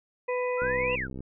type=harmonic tone; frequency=497.6 Hz; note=B4; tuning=13 cents sharp; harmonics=1 / 2 / 4 / 5; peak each=-27 / -34 / -38 / -39 dBFS; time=0.28-0.96 s; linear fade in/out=10 ms
type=exponential two-way sweep; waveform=sine; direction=up then down; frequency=1295 to 2818 to 1325 Hz; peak=-29 dBFS; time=0.57-1.08 s; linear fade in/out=50 ms; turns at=0.94 s
type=click train; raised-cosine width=3 ms; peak=-26 dBFS; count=39; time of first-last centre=0.62-1.206 s; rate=64.9 Hz
effects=none